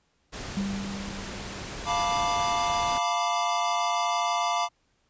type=noise; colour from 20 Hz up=pink; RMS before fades=-37 dBFS; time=0.32-2.99 s; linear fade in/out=20 ms
type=tone with exponential decay; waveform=sine; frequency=197.6 Hz; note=G3; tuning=14 cents sharp; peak=-25 dBFS; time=0.57-2.28 s; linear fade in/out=0 ms; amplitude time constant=370 ms
type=chord; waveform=square; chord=B half-diminished seventh; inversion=second; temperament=equal with one note detuned; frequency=698.5 / 880 / 979.2 / 1174.7 Hz; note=F5 / A5 / B5 / D6; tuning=0 / 0 / -15 / 0 cents; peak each=-29 / -33 / -31 / -30 dBFS; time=1.85-4.69 s; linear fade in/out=50 ms
effects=pink hiss -70 dBFS RMS until 5.09 s + resampled to 16000 Hz